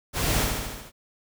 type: noise with echo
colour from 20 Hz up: pink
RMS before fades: -26 dBFS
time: 0.13-0.47 s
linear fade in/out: 50 ms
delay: 75 ms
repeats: 6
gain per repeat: -3 dB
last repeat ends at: 0.92 s
effects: none